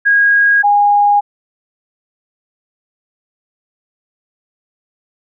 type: tone pair in turn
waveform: sine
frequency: 1639 / 819.5 Hz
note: G#6 / G#5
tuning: -23 / -23 cents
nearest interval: octave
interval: 1200 cents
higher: first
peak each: -7 dBFS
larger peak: neither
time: 0.05-0.63 / 0.63-1.21 s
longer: neither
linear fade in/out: 20 ms
effects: none